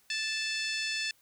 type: harmonic tone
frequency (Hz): 878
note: A5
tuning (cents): -4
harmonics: 2 / 3 / 4 / 5 / 6 / 7 / 8 / 9 / 10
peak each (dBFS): -37 / -35 / -39 / -39 / -38 / -48 / -46 / -51 / -51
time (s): 0.1-1.11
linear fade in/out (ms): 2
effects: white hiss -66 dBFS RMS until 1.21 s